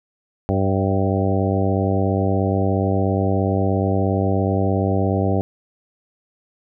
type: harmonic tone with a mistuned harmonic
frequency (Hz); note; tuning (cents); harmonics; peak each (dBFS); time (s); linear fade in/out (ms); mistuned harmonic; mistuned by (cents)
97; G2; -18; 1 / 2 / 3 / 4 / 5 / 6 / 7 / 8; -20 / -23 / -25 / -26 / -27 / -28 / -28 / -29; 0.49-5.41; 0; 7; -20
effects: none